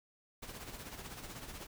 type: noise with tremolo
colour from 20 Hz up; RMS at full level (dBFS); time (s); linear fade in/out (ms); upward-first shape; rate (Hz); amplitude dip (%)
pink; -45; 0.42-1.67; 10; sine; 16; 55
effects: none